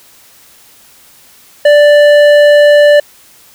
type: tone with hard clipping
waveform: sine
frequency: 587.3 Hz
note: D5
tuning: in tune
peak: -4 dBFS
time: 1.65-3 s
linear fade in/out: 5 ms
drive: 10 dB
effects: white hiss -42 dBFS RMS until 3.54 s